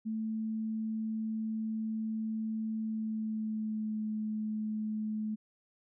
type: tone with pitch glide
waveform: sine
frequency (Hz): 220 to 215.3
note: A3 to A3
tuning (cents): 0 to -37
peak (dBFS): -32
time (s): 0.05-5.36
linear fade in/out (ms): 20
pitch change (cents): -37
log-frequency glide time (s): 2.79-4.03
effects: none